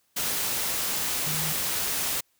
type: tone in noise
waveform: sine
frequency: 155.56 Hz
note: D#3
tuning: in tune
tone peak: -33 dBFS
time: 1.26-1.53 s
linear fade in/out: 10 ms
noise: white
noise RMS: -28 dBFS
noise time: 0.16-2.21 s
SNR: -8 dB
effects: white hiss -69 dBFS RMS until 2.39 s